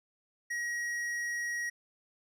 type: tone with tanh clipping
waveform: sine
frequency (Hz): 1900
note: A#6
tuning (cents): +33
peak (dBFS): -34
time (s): 0.5-1.7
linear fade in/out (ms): 10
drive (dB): 11
effects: none